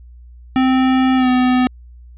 square tone with pitch glide, 260 to 252.6 Hz, C4 to B3, -11 to +39 cents, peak -12 dBFS, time 0.56-1.67 s, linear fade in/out 0 ms, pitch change -50 cents, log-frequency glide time 1.16-1.29 s, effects added 60 Hz sine -37 dBFS peak until 2.17 s + resampled to 8000 Hz

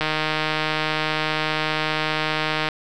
click train, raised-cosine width 0.3 ms, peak -6 dBFS, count 416, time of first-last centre 0.01-2.687 s, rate 155 Hz, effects none

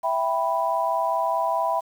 sine chord, E minor, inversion none, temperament equal, 659.3 / 784 / 987.8 Hz, E5 / G5 / B5, 0 / 0 / 0 cents, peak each -25 / -27 / -24 dBFS, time 0.03-1.81 s, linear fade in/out 20 ms, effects 8-bit

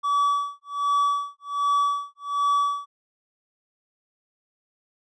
triangle tone with tremolo, 1145 Hz, D6, 44 cents flat, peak -16 dBFS, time 0.03-2.86 s, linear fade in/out 20 ms, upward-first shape sine, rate 1.3 Hz, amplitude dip 100%, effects resampled to 22050 Hz

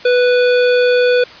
square tone, 493.9 Hz, B4, in tune, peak -10 dBFS, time 0.05-1.24 s, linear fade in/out 5 ms, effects white hiss -36 dBFS RMS until 1.4 s + resampled to 11025 Hz

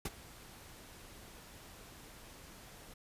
pink noise with ADSR envelope, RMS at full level -36 dBFS, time 0.05-2.94 s, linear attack 7 ms, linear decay 32 ms, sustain -18 dB, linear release 6 ms, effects resampled to 32000 Hz

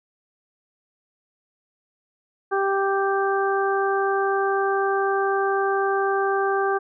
harmonic tone, 392 Hz, G4, in tune, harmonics 1 / 2 / 3 / 4, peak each -22 / -25 / -27 / -28 dBFS, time 2.51-6.79 s, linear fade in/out 20 ms, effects none

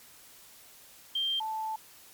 sine tone pair in turn, 3170 / 877.3 Hz, G7 / A5, +19 / -5 cents, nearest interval octave + minor seventh, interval 2224 cents, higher first, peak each -27 / -31 dBFS, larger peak first, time 1.15-1.4 / 1.4-1.76 s, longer second, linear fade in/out 5 ms, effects white hiss -54 dBFS RMS until 2.13 s + MP3 96 kbps

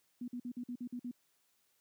sine tone bursts, 244.6 Hz, B3, 16 cents flat, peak -38 dBFS, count 8, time 0.21-1.113 s, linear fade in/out 5 ms, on 70 ms, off 49 ms, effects white hiss -75 dBFS RMS until 1.8 s + high-pass 80 Hz 12 dB/octave

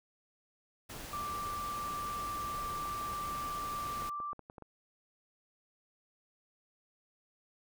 pink noise, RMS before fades -45 dBFS, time 0.89-4.1 s, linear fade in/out 10 ms
sine tone, 1174.7 Hz, D6, in tune, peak -36 dBFS, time 1.13-4.33 s, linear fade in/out 2 ms
clicks, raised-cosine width 1 ms, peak -34 dBFS, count 11, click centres 2.856 / 3.013 / 3.309 / 3.869 / 4.021 / 4.202 / 4.331 / 4.393 / 4.499 / 4.582 / 4.623 s
effects none

